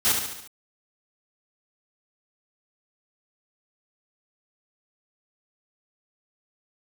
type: noise with echo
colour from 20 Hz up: white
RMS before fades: -21 dBFS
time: 0.05-0.12 s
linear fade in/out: 0 ms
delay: 71 ms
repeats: 5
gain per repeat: -5 dB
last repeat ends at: 0.475 s
effects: none